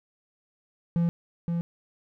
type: tone with echo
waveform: triangle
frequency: 170 Hz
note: F3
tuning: 46 cents flat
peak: -19 dBFS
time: 0.96-1.09 s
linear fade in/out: 0 ms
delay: 520 ms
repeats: 1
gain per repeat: -4 dB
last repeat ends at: 1.61 s
effects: none